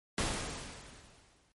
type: noise with exponential decay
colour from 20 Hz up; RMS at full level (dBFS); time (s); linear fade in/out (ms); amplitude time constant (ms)
pink; -31; 0.18-1.52; 1; 290
effects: MP3 48 kbps